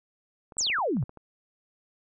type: clicks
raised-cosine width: 1 ms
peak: -32 dBFS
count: 10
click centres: 0.522 / 0.569 / 0.61 / 0.668 / 0.7 / 0.786 / 0.969 / 1.027 / 1.094 / 1.173 s
type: exponential sweep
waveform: sine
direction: down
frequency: 8372 to 107.1 Hz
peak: -24 dBFS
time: 0.58-1.04 s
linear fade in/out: 5 ms
effects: none